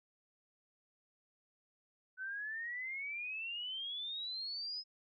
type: exponential sweep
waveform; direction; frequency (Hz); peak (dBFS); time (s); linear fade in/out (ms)
sine; up; 1500 to 5130; -39; 2.17-4.84; 50
effects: none